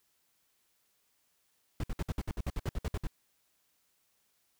brown noise bursts, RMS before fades -33 dBFS, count 14, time 1.8-3.071 s, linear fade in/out 2 ms, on 36 ms, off 59 ms, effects white hiss -74 dBFS RMS until 4.59 s

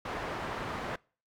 white low-pass noise, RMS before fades -37 dBFS, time 0.05-0.96 s, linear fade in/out 5 ms, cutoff 1300 Hz, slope 12 dB/octave, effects noise-tail reverb RT60 0.4 s tail -25 dB re dry

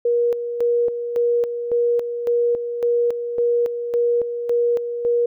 sine tone with tremolo, 476.4 Hz, A#4, 38 cents sharp, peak -15 dBFS, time 0.05-5.26 s, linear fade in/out 5 ms, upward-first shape square, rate 1.8 Hz, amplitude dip 60%, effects none

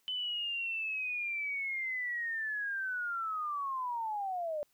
sine linear sweep, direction down, 3033 to 580 Hz, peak -33 dBFS, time 0.08-4.63 s, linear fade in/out 0 ms, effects white hiss -73 dBFS RMS until 4.73 s

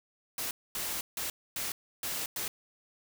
white noise bursts at uneven times, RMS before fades -35 dBFS, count 6, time 0.38-0.51 / 0.75-1.01 / 1.17-1.3 / 1.56-1.72 / 2.03-2.26 / 2.36-2.48 s, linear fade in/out 2 ms, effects none

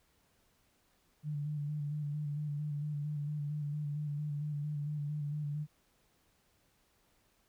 sine tone with vibrato, 147.8 Hz, D3, 11 cents sharp, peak -34 dBFS, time 1.23-5.67 s, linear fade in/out 50 ms, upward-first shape square, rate 4.4 Hz, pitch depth 29 cents each way, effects pink hiss -72 dBFS RMS until 7.48 s

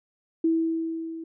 sine tone with level ramp, 326.6 Hz, E4, 16 cents flat, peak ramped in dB -18 to -34 dBFS, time 0.44-1.24 s, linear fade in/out 5 ms, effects none

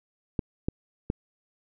clicks, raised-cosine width 3 ms, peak -13 dBFS, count 3, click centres 0.392 / 0.685 / 1.101 s, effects none

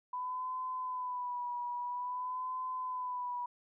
sine tone with vibrato, 995 Hz, B5, 13 cents sharp, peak -35 dBFS, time 0.13-3.46 s, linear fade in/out 5 ms, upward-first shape sine, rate 0.5 Hz, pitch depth 44 cents each way, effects none

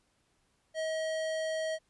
sine tone with hard clipping, 636 Hz, D#5, 38 cents sharp, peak -33 dBFS, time 0.74-1.79 s, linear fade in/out 50 ms, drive 18 dB, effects pink hiss -73 dBFS RMS until 1.89 s + resampled to 24000 Hz

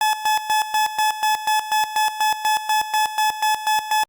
40% pulse tone with tremolo, 859 Hz, A5, 42 cents flat, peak -15 dBFS, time 0.01-4.04 s, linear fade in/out 2 ms, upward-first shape square, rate 4.1 Hz, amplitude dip 75%, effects Opus 48 kbps

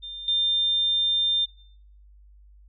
sine tone with level steps, 3600 Hz, A7, 39 cents sharp, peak -34 / -20 dBFS, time 0.02-1.46 s, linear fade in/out 20 ms, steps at 0.28 s, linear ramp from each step 2 ms, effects noise-tail reverb RT60 0.6 s tail -20 dB re dry + added 50 Hz sine -49 dBFS peak until 2.68 s

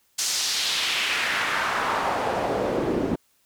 pink noise with band-pass filter sweep, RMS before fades -25 dBFS, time 0.18-3.16 s, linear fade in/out 10 ms, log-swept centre 6600 to 280 Hz, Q 1.7, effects white hiss -65 dBFS RMS until 3.45 s

